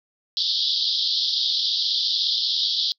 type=band-pass noise; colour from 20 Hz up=pink; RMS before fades=-23 dBFS; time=0.37-2.92 s; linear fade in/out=0 ms; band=3300 to 5100 Hz; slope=96 dB/octave; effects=noise-tail reverb RT60 0.1 s tail -26 dB re dry